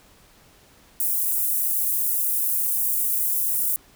pink high-pass noise, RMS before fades -23 dBFS, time 1-3.76 s, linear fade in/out 0 ms, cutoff 11000 Hz, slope 24 dB/octave, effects pink hiss -54 dBFS RMS until 3.95 s

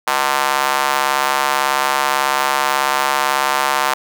square tone with high-pass filter, 69.1 Hz, C#2, 5 cents flat, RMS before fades -17 dBFS, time 0.07-3.94 s, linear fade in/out 5 ms, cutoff 950 Hz, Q 2, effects none

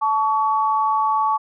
sine tone pair together, 872 / 1129.3 Hz, A5 / C#6, -16 / +32 cents, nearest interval major third, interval 448 cents, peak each -19 dBFS, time 0.01-1.38 s, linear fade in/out 20 ms, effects none

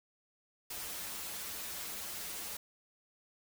white noise with comb filter, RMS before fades -42 dBFS, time 0.7-2.57 s, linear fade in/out 5 ms, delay 7.7 ms, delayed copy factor -0.95, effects none

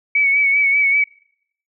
sine tone with vibrato, 2252 Hz, C#7, 27 cents sharp, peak -12 dBFS, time 0.15-1.04 s, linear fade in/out 5 ms, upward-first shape sine, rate 5.1 Hz, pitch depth 40 cents each way, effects noise-tail reverb RT60 0.7 s tail -26 dB re dry

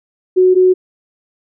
sine tone pair in turn, 369.1 / 369.1 Hz, F#4 / F#4, -4 / -4 cents, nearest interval unison, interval 0 cents, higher neither, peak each -6 dBFS, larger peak neither, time 0.36-0.55 / 0.55-0.74 s, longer neither, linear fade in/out 20 ms, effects none

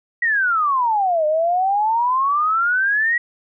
sine exponential two-way sweep, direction down then up, 1935 to 602 to 1935 Hz, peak -15 dBFS, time 0.22-3.18 s, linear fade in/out 5 ms, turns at 1.26 s, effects none

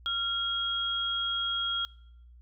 sine tone pair together, 1380 / 3280 Hz, F6 / G#7, -21 / -22 cents, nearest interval octave + minor third, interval 1499 cents, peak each -33 / -29 dBFS, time 0.06-1.85 s, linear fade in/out 0 ms, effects noise-tail reverb RT60 0.8 s tail -25 dB re dry + added 60 Hz sine -50 dBFS peak until 2.41 s

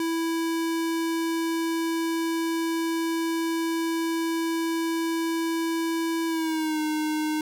square tone with pitch glide, 329.6 to 307.5 Hz, E4 to D#4, 0 to -20 cents, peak -25 dBFS, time 0-7.41 s, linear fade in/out 2 ms, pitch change -120 cents, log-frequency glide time 6.27-6.8 s, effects none

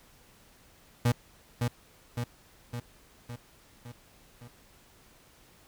35% pulse tone with echo, 120 Hz, B2, 49 cents flat, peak -20 dBFS, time 1.05-1.12 s, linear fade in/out 5 ms, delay 560 ms, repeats 6, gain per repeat -4 dB, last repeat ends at 4.48 s, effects pink hiss -59 dBFS RMS until 5.67 s

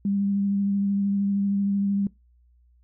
sine tone with vibrato, 199.4 Hz, G3, 30 cents sharp, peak -21 dBFS, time 0.05-2.07 s, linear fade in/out 2 ms, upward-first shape sine, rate 13 Hz, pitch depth 16 cents each way, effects noise-tail reverb RT60 0.2 s tail -22 dB re dry + added 60 Hz sine -56 dBFS peak until 2.83 s

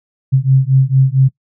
sine beating tone pair, 131.1 / 135.5 Hz, C3 / C#3, +4 / -39 cents, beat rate 4.4 Hz, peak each -11 dBFS, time 0.32-1.29 s, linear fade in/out 20 ms, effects noise-tail reverb RT60 0.1 s tail -21 dB re dry

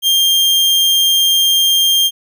40% pulse tone, 3194 Hz, G7, 32 cents sharp, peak -9 dBFS, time 0.02-2.11 s, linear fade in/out 50 ms, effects none

